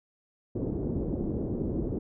white low-pass noise, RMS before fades -31 dBFS, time 0.55-1.99 s, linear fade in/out 5 ms, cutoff 390 Hz, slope 24 dB/octave, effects none

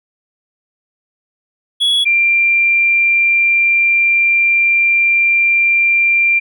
triangle / sine tone pair in turn, 3367 / 2374 Hz, G#7 / D7, +23 / +18 cents, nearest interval tritone, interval 605 cents, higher first, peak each -9 dBFS, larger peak neither, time 1.8-2.05 / 2.05-6.4 s, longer second, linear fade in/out 20 ms, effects none

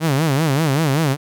sawtooth tone with vibrato, 147.9 Hz, D3, 13 cents sharp, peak -11 dBFS, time 0-1.17 s, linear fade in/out 50 ms, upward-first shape sine, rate 5.2 Hz, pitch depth 190 cents each way, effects none

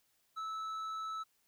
sine tone with tanh clipping, 1307 Hz, E6, 15 cents flat, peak -39 dBFS, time 0.36-1.24 s, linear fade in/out 20 ms, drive 7 dB, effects white hiss -75 dBFS RMS until 1.47 s

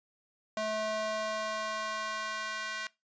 square tone with high-pass filter sweep, 216.3 Hz, A3, 29 cents flat, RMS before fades -35 dBFS, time 0.57-2.87 s, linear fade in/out 2 ms, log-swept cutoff 520 to 1600 Hz, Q 1.6, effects noise-tail reverb RT60 0.2 s tail -20 dB re dry + resampled to 16000 Hz

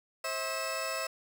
20% pulse tone cluster, 532 / 647 / 2620 Hz, C5 / E5 / E7, +29 / -32 / -11 cents, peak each -33 / -31 / -33 dBFS, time 0.24-1.07 s, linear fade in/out 5 ms, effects none

